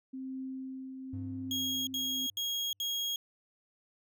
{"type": "tone with tremolo", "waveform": "sine", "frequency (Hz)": 262.7, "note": "C4", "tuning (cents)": 7, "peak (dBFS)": -36, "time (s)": [0.13, 2.27], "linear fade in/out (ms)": 10, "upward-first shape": "triangle", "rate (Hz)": 0.91, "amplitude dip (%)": 45}
{"type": "tone with exponential decay", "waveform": "triangle", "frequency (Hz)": 99.5, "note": "G2", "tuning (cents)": 26, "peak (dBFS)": -35, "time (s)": [1.13, 2.84], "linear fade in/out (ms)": 5, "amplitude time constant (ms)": 370}
{"type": "tone bursts", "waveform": "35% pulse", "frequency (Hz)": 3284, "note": "G#7", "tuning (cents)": -20, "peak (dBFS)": -30, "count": 4, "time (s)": [1.51, 3.16], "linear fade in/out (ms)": 2, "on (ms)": 360, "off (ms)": 70}
{"effects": []}